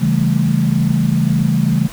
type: chord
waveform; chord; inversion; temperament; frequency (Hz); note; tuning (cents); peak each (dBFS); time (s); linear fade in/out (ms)
sine; A dominant seventh; first; just; 137.5 / 165 / 198 / 220; C#3 / E3 / G3 / A3; -14 / +2 / +18 / 0; -17 / -16 / -19 / -18; 0-1.88; 20
effects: pink hiss -34 dBFS RMS until 1.92 s